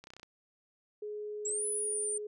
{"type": "clicks", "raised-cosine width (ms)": 0.2, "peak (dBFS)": -32, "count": 7, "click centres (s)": [0.04, 0.071, 0.104, 0.136, 0.166, 0.197, 0.231]}
{"type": "tone", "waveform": "sine", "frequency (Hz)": 420, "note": "G#4", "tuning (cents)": 19, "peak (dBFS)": -37, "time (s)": [1.02, 2.27], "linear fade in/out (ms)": 5}
{"type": "exponential two-way sweep", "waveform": "sine", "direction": "up then down", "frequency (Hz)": [7460, 10050, 8930], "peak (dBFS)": -32, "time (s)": [1.45, 2.18], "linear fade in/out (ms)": 5, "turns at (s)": 1.66}
{"effects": []}